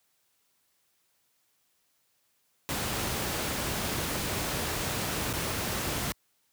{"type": "noise with dropouts", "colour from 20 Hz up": "pink", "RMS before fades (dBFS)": -31, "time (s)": [2.69, 6.12], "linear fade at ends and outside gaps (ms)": 0, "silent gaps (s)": [5.329, 5.336], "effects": ["white hiss -72 dBFS RMS until 6.52 s", "high-pass 60 Hz 12 dB/octave"]}